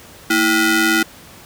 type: ring-modulated tone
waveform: sawtooth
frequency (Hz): 554.4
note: C#5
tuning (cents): 0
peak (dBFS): -6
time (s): 0.3-1.03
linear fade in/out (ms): 5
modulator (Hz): 881
effects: pink hiss -41 dBFS RMS until 1.45 s + high-pass 60 Hz 12 dB/octave